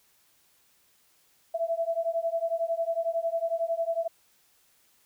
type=beating tone pair; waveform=sine; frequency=660 / 671 Hz; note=E5 / E5; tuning=+2 / +31 cents; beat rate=11 Hz; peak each=-29 dBFS; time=1.54-4.08 s; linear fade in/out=10 ms; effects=white hiss -65 dBFS RMS until 5.05 s